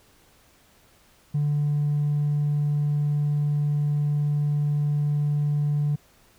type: tone with hard clipping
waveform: sine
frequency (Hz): 146.83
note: D3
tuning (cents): 0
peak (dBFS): -21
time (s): 1.34-5.96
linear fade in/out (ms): 10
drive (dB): 1
effects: pink hiss -58 dBFS RMS until 6.38 s